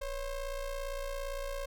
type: ring-modulated tone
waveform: square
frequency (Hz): 264.2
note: C4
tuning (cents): +17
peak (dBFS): -33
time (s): 0.01-1.66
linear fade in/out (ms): 10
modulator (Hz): 293
effects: none